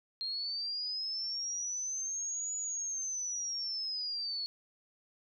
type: linear two-way sweep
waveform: sine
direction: up then down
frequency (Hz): 4186 to 6900 to 4353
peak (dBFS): -34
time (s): 0.21-4.46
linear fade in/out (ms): 0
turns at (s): 2.55
effects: none